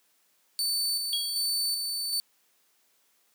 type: tone with tremolo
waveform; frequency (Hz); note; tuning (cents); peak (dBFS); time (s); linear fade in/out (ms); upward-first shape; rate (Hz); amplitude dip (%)
sawtooth; 4525; C#8; +35; -23; 0.59-2.2; 0; square; 1.3; 35
type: tone with exponential decay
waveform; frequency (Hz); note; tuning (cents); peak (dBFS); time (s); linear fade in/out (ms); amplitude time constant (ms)
triangle; 3300; G#7; -12; -23; 1.13-1.47; 1; 73
effects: white hiss -68 dBFS RMS until 3.34 s + high-pass 200 Hz 12 dB/octave